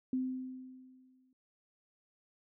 sine tone with exponential decay, 257.7 Hz, C4, 26 cents flat, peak -29 dBFS, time 0.13-1.33 s, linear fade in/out 2 ms, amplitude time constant 260 ms, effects none

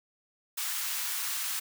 white high-pass noise, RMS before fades -33 dBFS, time 0.57-1.6 s, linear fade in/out 10 ms, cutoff 970 Hz, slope 24 dB/octave, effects none

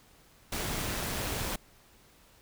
pink noise with amplitude modulation, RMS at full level -32 dBFS, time 0.52-1.56 s, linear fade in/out 5 ms, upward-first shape sine, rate 196 Hz, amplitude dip 40%, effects pink hiss -60 dBFS RMS until 2.41 s

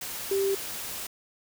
sine tone in noise, 392 Hz, G4, in tune, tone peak -23 dBFS, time 0.31-0.55 s, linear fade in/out 5 ms, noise white, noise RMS -36 dBFS, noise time 0.01-1.07 s, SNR +10 dB, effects none

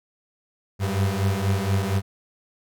35% pulse beating tone pair, 95.6 / 99.8 Hz, G2 / G2, -43 / +32 cents, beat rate 4.2 Hz, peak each -22 dBFS, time 0.79-2.02 s, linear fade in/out 50 ms, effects none

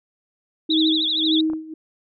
sine tone with tremolo, 315.9 Hz, D#4, 26 cents sharp, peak -16 dBFS, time 0.69-1.74 s, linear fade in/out 5 ms, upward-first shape sine, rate 1.8 Hz, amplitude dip 90%
sine tone with vibrato, 3624 Hz, A#7, 50 cents flat, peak -19 dBFS, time 0.7-1.41 s, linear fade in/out 5 ms, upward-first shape triangle, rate 13 Hz, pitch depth 180 cents each way
clicks, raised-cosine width 1 ms, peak -24 dBFS, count 2, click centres 1.5 / 1.534 s
effects none

